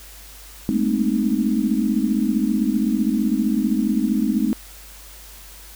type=tone cluster; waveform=sine; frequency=205.2 / 220.7 / 233.2 / 260.6 / 309.3 Hz; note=G#3 / A3 / A#3 / C4 / D#4; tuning=-21 / +5 / +1 / -7 / -10 cents; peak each=-23 / -22 / -28 / -23 / -24 dBFS; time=0.69-4.53 s; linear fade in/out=0 ms; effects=added 50 Hz sine -43 dBFS peak until 5.75 s + white hiss -43 dBFS RMS until 5.75 s